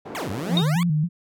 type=band-pass noise; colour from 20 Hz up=white; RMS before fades=-36 dBFS; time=0.05-0.61 s; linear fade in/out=10 ms; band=160 to 560 Hz; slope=12 dB/octave
type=exponential two-way sweep; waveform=20% pulse; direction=down then up; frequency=1174.7 to 87.31 to 1174.7 Hz; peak=-23 dBFS; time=0.15-0.83 s; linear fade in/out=0 ms; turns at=0.3 s
type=tone with vibrato; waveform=sine; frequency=162.6 Hz; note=E3; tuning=23 cents flat; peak=-18 dBFS; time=0.48-1.09 s; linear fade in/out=50 ms; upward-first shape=square; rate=3.6 Hz; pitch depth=110 cents each way
type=tone with exponential decay; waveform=sine; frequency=3714 Hz; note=A#7; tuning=7 cents flat; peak=-16 dBFS; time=0.57-0.7 s; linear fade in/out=2 ms; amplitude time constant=28 ms
effects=none